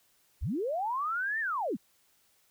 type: linear two-way sweep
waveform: sine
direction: up then down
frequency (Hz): 34.62 to 1847 to 144.6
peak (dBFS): -29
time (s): 0.41-1.77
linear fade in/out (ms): 20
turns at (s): 1.4
effects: white hiss -68 dBFS RMS until 2.5 s